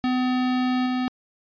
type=tone with level steps; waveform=square; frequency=253 Hz; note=B3; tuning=42 cents sharp; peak=-21 / -23 dBFS; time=0.04-1.08 s; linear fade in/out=0 ms; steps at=0.86 s; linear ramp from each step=5 ms; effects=resampled to 11025 Hz